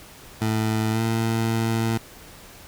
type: tone with pitch glide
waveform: 20% pulse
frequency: 110 to 113.29 Hz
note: A2 to A#2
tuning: 0 to -49 cents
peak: -16 dBFS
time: 0.41-1.98 s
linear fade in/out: 10 ms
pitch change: +51 cents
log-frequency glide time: 0.92-1.01 s
effects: pink hiss -45 dBFS RMS until 2.67 s